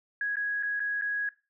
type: tone with dropouts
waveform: sine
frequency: 1661.2 Hz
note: G#6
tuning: in tune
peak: -27 dBFS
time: 0.21-1.29 s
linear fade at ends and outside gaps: 2 ms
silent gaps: 0.357-0.368 / 0.627-0.632 / 0.796-0.802 / 1.013-1.02 s
effects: noise-tail reverb RT60 0.3 s tail -19 dB re dry